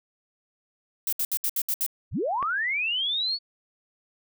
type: noise bursts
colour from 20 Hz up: violet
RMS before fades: -26 dBFS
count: 7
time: 1.07-1.864 s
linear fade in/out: 2 ms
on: 56 ms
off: 67 ms
type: linear sweep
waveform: sine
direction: up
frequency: 34.49 to 4485 Hz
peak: -24 dBFS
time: 2.11-3.39 s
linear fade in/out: 50 ms
type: click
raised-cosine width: 0.5 ms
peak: -18 dBFS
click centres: 2.427 s
effects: none